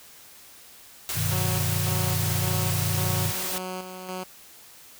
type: noise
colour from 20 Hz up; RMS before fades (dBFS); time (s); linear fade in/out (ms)
white; -30; 1.09-3.58; 0
type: chord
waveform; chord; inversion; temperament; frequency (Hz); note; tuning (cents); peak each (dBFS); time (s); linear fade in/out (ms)
sine; G augmented; none; equal; 98 / 123.47 / 155.56; G2 / B2 / D#3; 0 / 0 / 0; -27 / -31 / -29; 1.14-3.33; 50
type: tone with tremolo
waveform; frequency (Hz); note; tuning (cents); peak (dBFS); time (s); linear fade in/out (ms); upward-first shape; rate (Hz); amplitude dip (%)
10% pulse; 184.7; F#3; -3; -23; 1.31-4.24; 10; square; 1.8; 50
effects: white hiss -49 dBFS RMS until 4.99 s